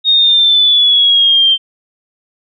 sine exponential sweep, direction down, 3729 to 3136 Hz, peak -6 dBFS, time 0.04-1.58 s, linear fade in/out 50 ms, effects none

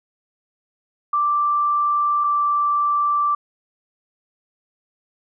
sine tone pair in turn, 1174.7 / 1170.4 Hz, D6 / D6, 0 / -6 cents, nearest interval unison, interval 6 cents, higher first, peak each -16 dBFS, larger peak neither, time 1.13-2.24 / 2.24-3.35 s, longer neither, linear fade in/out 5 ms, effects none

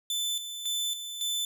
sawtooth tone with tremolo, 3520 Hz, A7, in tune, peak -25 dBFS, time 0.1-1.45 s, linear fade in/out 2 ms, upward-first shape square, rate 1.8 Hz, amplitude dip 60%, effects none

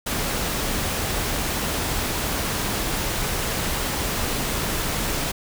pink noise, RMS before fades -25 dBFS, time 0.06-5.32 s, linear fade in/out 10 ms, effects none

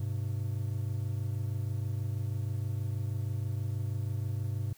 triangle tone pair together, 101.04 / 127.3 Hz, G#2 / C3, -47 / -47 cents, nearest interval major third, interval 400 cents, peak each -30 / -34 dBFS, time 0-4.73 s, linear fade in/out 5 ms, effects white hiss -61 dBFS RMS until 4.77 s

